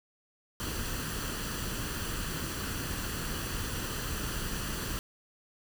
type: noise with comb filter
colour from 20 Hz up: pink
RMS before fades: -35 dBFS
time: 0.6-4.99 s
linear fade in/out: 0 ms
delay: 0.67 ms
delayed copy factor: +0.55
effects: none